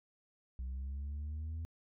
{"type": "linear sweep", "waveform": "sine", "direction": "up", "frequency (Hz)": [62.3, 82.3], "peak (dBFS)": -35, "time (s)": [0.59, 1.65], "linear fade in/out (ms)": 0, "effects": ["tanh soft clip ceiling -37 dBFS"]}